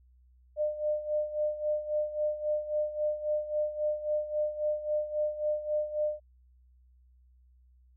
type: tone with tremolo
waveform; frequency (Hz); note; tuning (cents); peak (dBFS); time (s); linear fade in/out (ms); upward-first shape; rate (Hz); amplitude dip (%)
sine; 603; D5; +46; -25; 0.56-6.2; 50; sine; 3.7; 75
effects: added 62 Hz sine -58 dBFS peak until 7.96 s